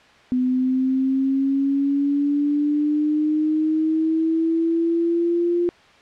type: linear sweep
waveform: sine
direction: up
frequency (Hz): 251.4 to 349.2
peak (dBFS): -17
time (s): 0.32-5.69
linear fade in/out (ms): 0
effects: white hiss -50 dBFS RMS until 6.01 s + low-pass 3000 Hz 12 dB/octave